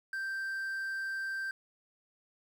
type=tone with quantisation; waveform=triangle; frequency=1568 Hz; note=G6; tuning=in tune; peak=-32 dBFS; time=0.13-1.51 s; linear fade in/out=2 ms; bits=10; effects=none